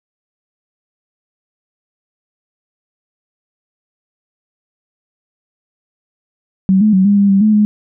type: tone with pitch steps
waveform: sine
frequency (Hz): 190.4 / 213.9 / 188.6 / 202.8 / 200.5 / 195.5 / 214.7 / 210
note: F#3 / A3 / F#3 / G#3 / G3 / G3 / A3 / G#3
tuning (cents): +50 / -49 / +33 / -41 / +39 / -4 / -42 / +19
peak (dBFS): -7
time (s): 6.69-7.65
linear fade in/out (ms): 0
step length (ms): 120
effects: none